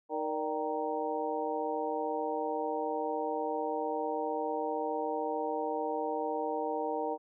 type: harmonic tone with a mistuned harmonic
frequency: 155.56 Hz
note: D#3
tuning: in tune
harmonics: 2 / 3 / 4 / 5 / 6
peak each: -39 / -35 / -38 / -37 / -38 dBFS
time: 0.09-7.18 s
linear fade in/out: 50 ms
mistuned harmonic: 4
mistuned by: -75 cents
effects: none